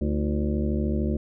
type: harmonic tone with a mistuned harmonic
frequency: 73.42 Hz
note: D2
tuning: in tune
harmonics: 1 / 2 / 3 / 4 / 5 / 6 / 7 / 8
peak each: -26 / -32 / -27 / -33 / -33 / -45 / -38 / -39 dBFS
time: 0.01-1.17 s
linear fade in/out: 5 ms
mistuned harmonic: 4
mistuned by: +130 cents
effects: none